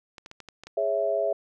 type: clicks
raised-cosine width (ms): 0.2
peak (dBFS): -25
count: 7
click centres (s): 0.182 / 0.261 / 0.314 / 0.403 / 0.487 / 0.636 / 0.67
type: chord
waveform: sine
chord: C# minor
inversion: second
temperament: equal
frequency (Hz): 415.3 / 554.4 / 659.3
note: G#4 / C#5 / E5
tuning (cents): 0 / 0 / 0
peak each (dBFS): -30 / -28 / -25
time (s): 0.77-1.33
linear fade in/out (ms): 5
effects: none